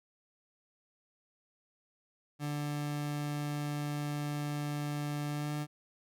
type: tone with pitch glide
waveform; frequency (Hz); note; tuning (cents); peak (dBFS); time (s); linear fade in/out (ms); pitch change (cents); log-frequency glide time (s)
30% pulse; 146.83 to 148.71; D3 to D3; 0 to +22; -31; 2.39-5.67; 50; +22; 5.29-5.54
effects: none